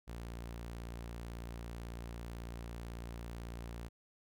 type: tone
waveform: sawtooth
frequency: 58.1 Hz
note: A#1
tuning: 5 cents flat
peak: -39 dBFS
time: 0.07-3.89 s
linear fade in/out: 20 ms
effects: none